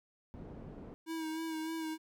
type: low-pass noise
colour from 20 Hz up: white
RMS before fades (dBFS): -48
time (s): 0.34-0.94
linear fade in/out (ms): 0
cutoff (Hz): 310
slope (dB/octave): 12
type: tone with vibrato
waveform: square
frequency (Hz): 320.7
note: E4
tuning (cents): -48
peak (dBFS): -37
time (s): 1.06-1.98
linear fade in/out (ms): 50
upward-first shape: sine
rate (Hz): 3.3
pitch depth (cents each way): 31
effects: none